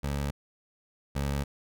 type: tone pair in turn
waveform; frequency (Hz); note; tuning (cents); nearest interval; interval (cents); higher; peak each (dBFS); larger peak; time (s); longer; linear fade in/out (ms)
20% pulse; 70.7 / 70.17; C#2 / C#2; +35 / +22; unison; 13; first; -24 / -23; second; 0.03-0.31 / 1.15-1.44; second; 10
effects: none